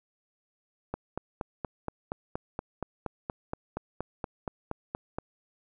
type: click train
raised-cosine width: 1 ms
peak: -18 dBFS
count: 19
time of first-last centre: 0.94-5.185 s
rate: 4.24 Hz
effects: none